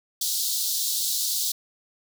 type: high-pass noise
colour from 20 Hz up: pink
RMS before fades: -26 dBFS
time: 0.21-1.52 s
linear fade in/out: 5 ms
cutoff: 3700 Hz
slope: 48 dB/octave
effects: none